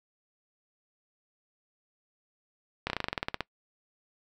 slowing click train, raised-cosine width 0.3 ms, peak -13 dBFS, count 13, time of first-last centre 2.87-3.407 s, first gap 30 ms, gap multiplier 1.07, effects noise-tail reverb RT60 0.1 s tail -23 dB re dry

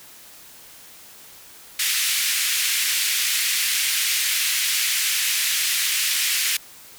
pink band-pass noise, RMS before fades -22 dBFS, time 1.79-6.57 s, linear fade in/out 5 ms, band 2000 to 16000 Hz, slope 24 dB/octave, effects white hiss -45 dBFS RMS until 6.98 s

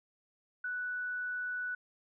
sine tone, 1482 Hz, F#6, 2 cents sharp, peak -34 dBFS, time 0.64-1.75 s, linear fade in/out 5 ms, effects none

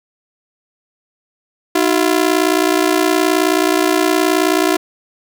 sawtooth ring-modulated tone, 341.8 Hz, F4, 37 cents flat, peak -5 dBFS, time 1.75-4.77 s, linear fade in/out 5 ms, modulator 29.5 Hz, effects none

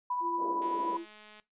sine tone with tremolo, 987.8 Hz, B5, in tune, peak -29 dBFS, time 0.1-0.97 s, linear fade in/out 5 ms, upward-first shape sine, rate 13 Hz, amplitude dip 30%
sine tone with pitch glide, 342.6 to 336.7 Hz, F4 to E4, -33 to +37 cents, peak -37 dBFS, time 0.2-1.06 s, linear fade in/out 50 ms, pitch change -30 cents, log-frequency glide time 0.39-0.95 s
white band-pass noise, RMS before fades -42 dBFS, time 0.37-0.99 s, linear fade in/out 50 ms, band 290 to 530 Hz, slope 24 dB/octave
click train, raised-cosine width 0.2 ms, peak -35 dBFS, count 166, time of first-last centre 0.62-1.398 s, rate 212 Hz
effects noise-tail reverb RT60 0.2 s tail -20 dB re dry + resampled to 8000 Hz

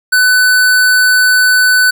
square tone, 1500 Hz, F#6, 23 cents sharp, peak -7 dBFS, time 0.12-1.91 s, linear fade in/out 10 ms, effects 7-bit

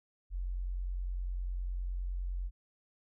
sine tone, 44.96 Hz, F#1, 49 cents flat, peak -33 dBFS, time 0.3-2.51 s, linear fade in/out 50 ms, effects none

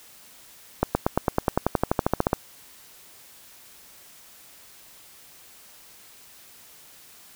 accelerating click train, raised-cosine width 1 ms, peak -5 dBFS, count 18, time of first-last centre 0.83-2.331 s, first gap 120 ms, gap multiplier 0.96, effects white hiss -50 dBFS RMS until 7.35 s

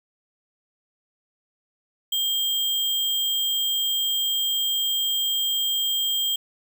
sine tone with sample-and-hold, 3202 Hz, G7, 36 cents sharp, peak -21 dBFS, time 2.12-6.36 s, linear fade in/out 5 ms, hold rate 11025 Hz, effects none

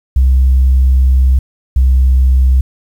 sine tone pair in turn, 65.1 / 64.69 Hz, C2 / C2, -8 / -19 cents, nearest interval unison, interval 11 cents, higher first, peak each -4 dBFS, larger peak neither, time 0.16-1.39 / 1.76-2.61 s, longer first, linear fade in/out 5 ms, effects tanh soft clip ceiling -3 dBFS + 7-bit

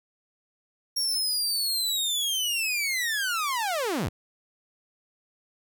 sawtooth linear sweep, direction down, 5588 to 55.4 Hz, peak -22 dBFS, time 0.96-4.09 s, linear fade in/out 10 ms, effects none

